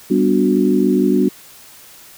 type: chord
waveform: sine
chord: G major seventh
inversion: none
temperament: equal with one note detuned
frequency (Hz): 196 / 246.9 / 293.7 / 366.2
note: G3 / B3 / D4 / F#4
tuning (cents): 0 / 0 / 0 / -18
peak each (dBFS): -17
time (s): 0.1-1.29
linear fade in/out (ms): 10
effects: white hiss -42 dBFS RMS until 2.17 s